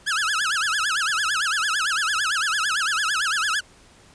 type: tone with vibrato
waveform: sawtooth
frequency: 1480 Hz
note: F#6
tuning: in tune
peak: -17 dBFS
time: 0.06-3.61 s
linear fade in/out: 20 ms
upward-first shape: sine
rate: 8.9 Hz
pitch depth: 270 cents each way
effects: pink hiss -52 dBFS RMS until 4.14 s + resampled to 22050 Hz

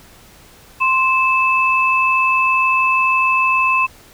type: tone pair together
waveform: sine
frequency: 1045.6 / 2621 Hz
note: C6 / E7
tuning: -1 / -11 cents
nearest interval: octave + major third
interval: 1590 cents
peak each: -15 dBFS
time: 0.8-3.87 s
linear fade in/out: 20 ms
effects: pink hiss -45 dBFS RMS until 4.13 s

